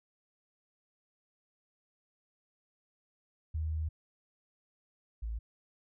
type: tone pair in turn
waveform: sine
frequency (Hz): 78.7 / 55.65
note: D#2 / A1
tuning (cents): +20 / +20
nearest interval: tritone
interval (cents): 600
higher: first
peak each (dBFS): -31 / -34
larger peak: first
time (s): 3.54-3.89 / 5.22-5.39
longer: first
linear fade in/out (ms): 10
effects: none